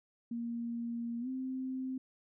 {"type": "tone with pitch glide", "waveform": "sine", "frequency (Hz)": [234.5, 260.2], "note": ["A#3", "C4"], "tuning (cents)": [11, -9], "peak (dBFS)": -35, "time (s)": [0.31, 1.98], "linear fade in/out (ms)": 5, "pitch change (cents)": 180, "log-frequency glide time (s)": [1.2, 1.28], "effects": []}